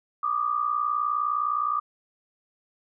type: tone pair together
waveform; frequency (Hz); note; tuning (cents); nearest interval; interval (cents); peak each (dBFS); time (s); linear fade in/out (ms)
sine; 1168 / 1227.7; D6 / D#6; -10 / -24; minor second; 86; -26; 0.23-1.8; 5
effects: none